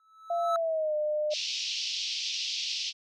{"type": "tone with exponential growth", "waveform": "triangle", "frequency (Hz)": 1306, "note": "E6", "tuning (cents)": -17, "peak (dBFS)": -23, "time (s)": [0, 0.56], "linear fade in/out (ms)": 1, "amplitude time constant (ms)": 120}
{"type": "tone with pitch glide", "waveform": "sine", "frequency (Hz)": [686, 604.1], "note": ["F5", "D5"], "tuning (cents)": [-31, 49], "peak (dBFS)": -26, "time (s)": [0.3, 1.34], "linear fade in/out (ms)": 5, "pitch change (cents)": -220, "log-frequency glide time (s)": [0.48, 0.95]}
{"type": "band-pass noise", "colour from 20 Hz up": "white", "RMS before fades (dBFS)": -33, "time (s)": [1.3, 2.93], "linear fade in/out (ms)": 50, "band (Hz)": [2600, 5600], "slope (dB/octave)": 48}
{"effects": []}